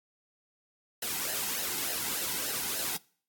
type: noise with flanger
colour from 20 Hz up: white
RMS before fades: -33 dBFS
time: 1.02-2.97 s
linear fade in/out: 5 ms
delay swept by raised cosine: 0.85 to 1.76 ms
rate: 3.4 Hz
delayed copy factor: -0.65
effects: noise-tail reverb RT60 0.5 s tail -24 dB re dry + AAC 64 kbps